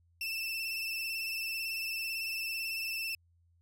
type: tone with vibrato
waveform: 30% pulse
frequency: 2660 Hz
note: E7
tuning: 15 cents sharp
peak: -31 dBFS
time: 0.21-3.15 s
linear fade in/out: 2 ms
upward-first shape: sine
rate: 18 Hz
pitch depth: 38 cents each way
effects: added 85 Hz sine -65 dBFS peak until 3.61 s